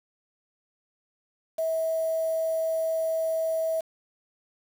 sine tone with quantisation, 647 Hz, E5, 32 cents flat, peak -24 dBFS, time 1.58-3.81 s, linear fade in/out 10 ms, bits 7, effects none

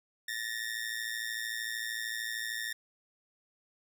sawtooth ring-modulated tone, 1816 Hz, A#6, 46 cents flat, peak -28 dBFS, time 0.28-2.73 s, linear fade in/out 5 ms, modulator 56.6 Hz, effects none

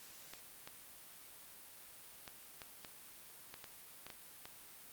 clicks, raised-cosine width 0.2 ms, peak -30 dBFS, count 10, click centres 0.336 / 0.675 / 2.278 / 2.618 / 2.848 / 3.541 / 3.642 / 4.066 / 4.102 / 4.455 s, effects white hiss -56 dBFS RMS until 4.92 s + Opus 48 kbps

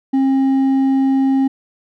sine tone with hard clipping, 268.4 Hz, C4, 44 cents sharp, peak -13 dBFS, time 0.13-1.48 s, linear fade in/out 10 ms, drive 4 dB, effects none

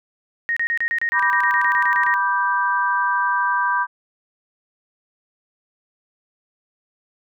sine tone bursts, 1864.7 Hz, A#6, in tune, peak -18 dBFS, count 16, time 0.49-2.14 s, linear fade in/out 0 ms, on 75 ms, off 30 ms
sine chord, G major, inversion first, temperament just, 980 / 1176 / 1568 Hz, B5 / D6 / G6, -14 / +2 / 0 cents, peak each -20 / -24 / -21 dBFS, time 1.12-3.87 s, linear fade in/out 50 ms
effects none

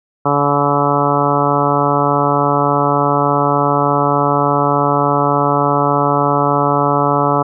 harmonic tone with a mistuned harmonic, 143.4 Hz, D3, 41 cents flat, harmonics 1 / 2 / 3 / 4 / 5 / 6 / 7 / 8 / 9, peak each -20 / -20 / -20 / -20 / -20 / -20 / -20 / -20 / -20 dBFS, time 0.25-7.43 s, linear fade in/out 10 ms, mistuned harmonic 9, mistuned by +20 cents, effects none

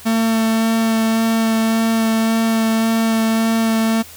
45% pulse tone with vibrato, 224.4 Hz, A3, 34 cents sharp, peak -14 dBFS, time 0.05-4.03 s, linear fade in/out 20 ms, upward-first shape sine, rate 1.8 Hz, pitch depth 10 cents each way, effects added 82 Hz sine -47 dBFS peak until 4.16 s + white hiss -39 dBFS RMS until 4.16 s

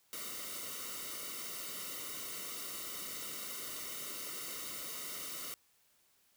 white noise with comb filter, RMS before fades -43 dBFS, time 0.13-5.54 s, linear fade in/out 0 ms, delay 1.2 ms, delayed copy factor -0.8, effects white hiss -71 dBFS RMS until 6.36 s

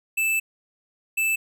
square tone pair in turn, 2637 / 2637 Hz, E7 / E7, 0 / 0 cents, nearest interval unison, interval 0 cents, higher neither, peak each -21 dBFS, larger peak neither, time 0.17-0.4 / 1.17-1.36 s, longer first, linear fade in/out 10 ms, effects none

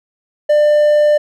triangle tone, 596 Hz, D5, 25 cents sharp, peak -6 dBFS, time 0.49-1.18 s, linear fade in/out 10 ms, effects none

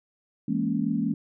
sine chord, A# half-diminished seventh, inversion second, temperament equal with one note detuned, 166.44 / 207.7 / 233.1 / 277.2 Hz, E3 / G#3 / A#3 / C#4, +17 / 0 / 0 / 0 cents, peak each -31 / -28 / -28 / -29 dBFS, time 0.48-1.14 s, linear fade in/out 5 ms, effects none

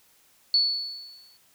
sine tone with exponential decay, 4435 Hz, C#8, in tune, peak -16 dBFS, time 0.54-1.37 s, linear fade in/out 1 ms, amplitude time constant 180 ms, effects white hiss -61 dBFS RMS until 1.54 s

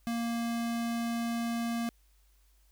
square tone, 233.1 Hz, A#3, in tune, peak -31 dBFS, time 0.07-1.89 s, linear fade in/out 0 ms, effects added 50 Hz sine -62 dBFS peak until 2.71 s + white hiss -71 dBFS RMS until 2.71 s

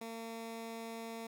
15% pulse tone, 227.5 Hz, A#3, 42 cents flat, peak -36 dBFS, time 0.01-1.27 s, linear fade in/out 5 ms, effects none

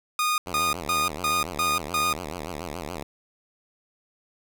sawtooth tone bursts, 1230 Hz, D#6, 20 cents flat, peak -18 dBFS, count 6, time 0.19-2.13 s, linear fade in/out 2 ms, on 190 ms, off 160 ms
5% pulse tone with vibrato, 81.2 Hz, E2, 26 cents flat, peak -21 dBFS, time 0.46-3.03 s, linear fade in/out 5 ms, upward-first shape sine, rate 7 Hz, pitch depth 220 cents each way
effects none

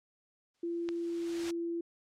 white noise with exponential growth, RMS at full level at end -38 dBFS, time 0.54-1.51 s, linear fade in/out 5 ms, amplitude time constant 210 ms
sine tone with pitch glide, 340.5 to 338.5 Hz, F4 to E4, -44 to +46 cents, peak -32 dBFS, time 0.63-1.81 s, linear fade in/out 5 ms, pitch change -10 cents, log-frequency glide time 0.87-1.27 s
click, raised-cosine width 0.2 ms, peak -23 dBFS, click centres 0.889 s
effects low-pass 6000 Hz 12 dB/octave + MP3 96 kbps

